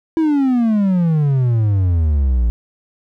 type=exponential sweep; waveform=triangle; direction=down; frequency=329.6 to 56 Hz; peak=-10 dBFS; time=0.17-2.5 s; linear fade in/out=0 ms; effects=none